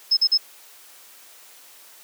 sine tone bursts, 5180 Hz, E8, 31 cents flat, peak -14 dBFS, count 3, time 0.11-0.377 s, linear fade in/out 10 ms, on 61 ms, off 42 ms, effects white hiss -48 dBFS RMS until 2.03 s + high-pass 400 Hz 12 dB/octave

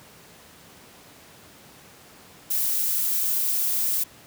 violet noise with high-pass filter sweep, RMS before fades -24 dBFS, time 2.5-4.04 s, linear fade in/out 10 ms, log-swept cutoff 240 to 430 Hz, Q 2.3, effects pink hiss -49 dBFS RMS until 4.26 s + high-pass 100 Hz 12 dB/octave

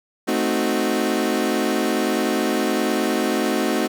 30% pulse chord, A diminished seventh, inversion none, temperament equal, 220 / 261.6 / 311.1 / 370 Hz, A3 / C4 / Eb4 / Gb4, 0 / 0 / 0 / 0 cents, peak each -22 dBFS, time 0.27-3.88 s, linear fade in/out 20 ms, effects none

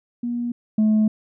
sine tone pair in turn, 239.5 / 215.5 Hz, A#3 / A3, +47 / -36 cents, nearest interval major second, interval 183 cents, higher first, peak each -22 / -12 dBFS, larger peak second, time 0.23-0.52 / 0.78-1.08 s, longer second, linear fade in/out 5 ms, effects tanh soft clip ceiling -13 dBFS

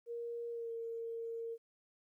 sine tone with pitch glide, 469.9 to 459.4 Hz, A#4 to A#4, +14 to -25 cents, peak -39 dBFS, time 0.06-1.58 s, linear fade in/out 50 ms, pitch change -39 cents, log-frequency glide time 0.5-0.71 s, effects 13-bit

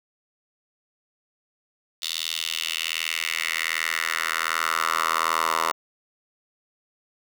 10% pulse tone with high-pass filter sweep, 81.3 Hz, E2, 23 cents flat, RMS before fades -26 dBFS, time 2.02-5.72 s, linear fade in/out 5 ms, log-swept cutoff 3700 to 930 Hz, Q 2.8, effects none

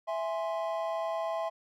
triangle chord, E augmented, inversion none, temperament equal, 659.3 / 830.6 / 1046.5 Hz, E5 / G#5 / B#5, 0 / 0 / 0 cents, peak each -30 / -36 / -36 dBFS, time 0.07-1.5 s, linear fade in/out 20 ms, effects none

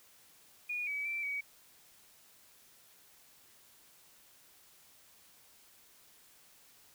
sine tone with pitch steps, 2447 / 2282 / 2338 / 2264 Hz, D#7 / C#7 / D7 / C#7, -29 / +50 / -8 / +36 cents, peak -34 dBFS, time 0.69-1.41 s, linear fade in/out 10 ms, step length 180 ms, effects white hiss -62 dBFS RMS until 6.94 s

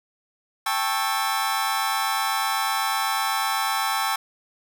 sawtooth chord, A dominant seventh, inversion third, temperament just, 792 / 880 / 1100 / 1320 Hz, G5 / A5 / C#6 / E6, +18 / 0 / -14 / +2 cents, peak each -24 dBFS, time 0.66-4.16 s, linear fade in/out 5 ms, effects none

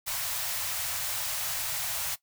white band-stop noise, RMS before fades -32 dBFS, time 0.06-2.16 s, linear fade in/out 20 ms, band 150 to 560 Hz, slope 48 dB/octave, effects noise-tail reverb RT60 0.1 s tail -18 dB re dry

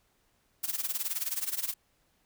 blue noise with tremolo, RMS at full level -30 dBFS, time 0.63-1.74 s, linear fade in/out 10 ms, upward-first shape sine, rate 19 Hz, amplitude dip 85%, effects pink hiss -71 dBFS RMS until 2.25 s

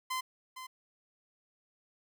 sawtooth tone with echo, 1031 Hz, C6, 26 cents flat, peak -29 dBFS, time 0.1-0.21 s, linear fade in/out 10 ms, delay 460 ms, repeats 1, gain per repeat -10 dB, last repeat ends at 0.67 s, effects none

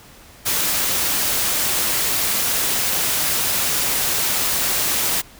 white noise, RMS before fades -20 dBFS, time 0.45-5.22 s, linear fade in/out 20 ms, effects pink hiss -45 dBFS RMS until 5.39 s

